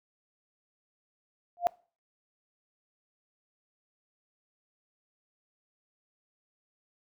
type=tone with exponential growth; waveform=sine; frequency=698.5 Hz; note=F5; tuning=in tune; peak=-17 dBFS; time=1.57-1.67 s; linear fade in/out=0 ms; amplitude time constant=20 ms; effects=noise-tail reverb RT60 0.4 s tail -24 dB re dry